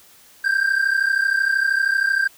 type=tone pair together; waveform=triangle; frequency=1568 / 1600.9 Hz; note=G6 / G6; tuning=0 / +36 cents; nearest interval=unison; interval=36 cents; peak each=-17 dBFS; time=0.44-2.28 s; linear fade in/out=10 ms; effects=tanh soft clip ceiling -9 dBFS + white hiss -50 dBFS RMS until 2.37 s